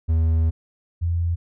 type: tone pair in turn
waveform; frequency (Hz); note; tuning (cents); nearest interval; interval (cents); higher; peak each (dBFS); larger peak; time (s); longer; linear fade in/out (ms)
triangle / sine; 80.9 / 85.24; E2 / F2; -32 / -41; minor second; 91; second; -14 / -19; first; 0.08-0.51 / 1.01-1.36; first; 20
effects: none